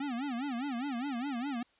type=tone with vibrato; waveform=square; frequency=259.8 Hz; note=C4; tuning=12 cents flat; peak=-34 dBFS; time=0-1.63 s; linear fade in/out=5 ms; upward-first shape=sine; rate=4.9 Hz; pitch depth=200 cents each way; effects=white hiss -68 dBFS RMS until 1.79 s + resampled to 8000 Hz